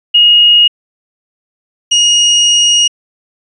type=tone pair in turn; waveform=sine / 30% pulse; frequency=2872 / 2872 Hz; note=F7 / F7; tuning=+48 / +48 cents; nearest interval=unison; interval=0 cents; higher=neither; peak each=-3 dBFS; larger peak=neither; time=0.14-0.68 / 1.91-2.88 s; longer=second; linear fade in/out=10 ms; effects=resampled to 22050 Hz